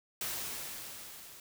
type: noise with level ramp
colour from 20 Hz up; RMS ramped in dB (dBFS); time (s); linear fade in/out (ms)
white; -36 to -52; 0.21-1.4; 2
effects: none